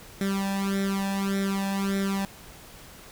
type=tone with flanger; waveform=sawtooth; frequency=196.1 Hz; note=G3; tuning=1 cent sharp; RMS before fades=-27 dBFS; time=0.21-2.25 s; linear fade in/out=0 ms; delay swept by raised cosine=0.53 to 1.18 ms; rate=1.7 Hz; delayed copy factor=+0.95; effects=pink hiss -47 dBFS RMS until 3.11 s

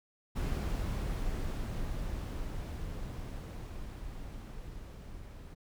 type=noise with level ramp; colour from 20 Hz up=brown; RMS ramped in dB=-32 to -47 dBFS; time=0.35-5.55 s; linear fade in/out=20 ms; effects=none

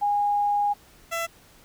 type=tone pair in turn; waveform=sine / 15% pulse; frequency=820 / 669 Hz; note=G#5 / E5; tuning=-22 / +25 cents; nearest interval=major third; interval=353 cents; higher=first; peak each=-20 dBFS; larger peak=neither; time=0.01-0.74 / 1.11-1.27 s; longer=first; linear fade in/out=20 ms; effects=pink hiss -54 dBFS RMS until 1.64 s

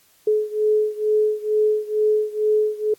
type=beating tone pair; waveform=sine; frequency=426.3 / 428.5 Hz; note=G#4 / A4; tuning=+45 / -46 cents; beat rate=2.2 Hz; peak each=-19 / -21 dBFS; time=0.27-2.94 s; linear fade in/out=5 ms; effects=white hiss -57 dBFS RMS until 2.98 s + AAC 64 kbps

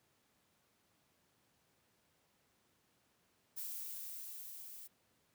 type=noise with level ramp; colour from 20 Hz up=violet; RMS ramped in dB=-43 to -52 dBFS; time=3.56-4.88 s; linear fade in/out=20 ms; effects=pink hiss -75 dBFS RMS until 5.34 s + high-pass 100 Hz 12 dB/octave

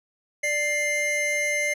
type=tone pair together; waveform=square; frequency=590 / 2099 Hz; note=D5 / C7; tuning=+8 / +5 cents; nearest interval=octave + minor seventh; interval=2197 cents; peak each=-30 / -24 dBFS; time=0.43-1.74 s; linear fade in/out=10 ms; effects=low-pass 11000 Hz 12 dB/octave

